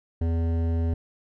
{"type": "tone with hard clipping", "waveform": "triangle", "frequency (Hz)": 83, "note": "E2", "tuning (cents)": 12, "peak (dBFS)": -24, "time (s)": [0.21, 0.94], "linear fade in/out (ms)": 5, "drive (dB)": 17, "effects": []}